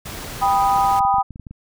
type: noise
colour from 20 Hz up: pink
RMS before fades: -32 dBFS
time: 0.05-1 s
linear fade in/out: 10 ms
type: chord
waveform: sine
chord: G augmented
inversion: none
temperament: equal with one note detuned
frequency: 789.9 / 987.8 / 1244.5 Hz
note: G5 / B5 / D#6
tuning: +13 / 0 / 0 cents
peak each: -16 / -20 / -22 dBFS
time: 0.41-1.23 s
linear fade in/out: 20 ms
type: clicks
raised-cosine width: 5 ms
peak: -23 dBFS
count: 12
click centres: 0.762 / 0.848 / 0.927 / 1.006 / 1.051 / 1.142 / 1.184 / 1.307 / 1.359 / 1.397 / 1.468 / 1.51 s
effects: none